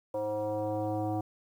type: tone with frequency modulation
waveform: sine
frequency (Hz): 106.2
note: G#2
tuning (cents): +39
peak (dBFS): -29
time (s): 0.14-1.21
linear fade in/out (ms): 5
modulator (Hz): 212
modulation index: 3.3
effects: 10-bit